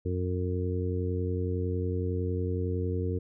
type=harmonic tone; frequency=90.9 Hz; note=F#2; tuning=30 cents flat; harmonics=1 / 2 / 3 / 4 / 5; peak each=-29 / -38 / -37 / -37 / -35 dBFS; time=0.05-3.19 s; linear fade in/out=10 ms; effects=none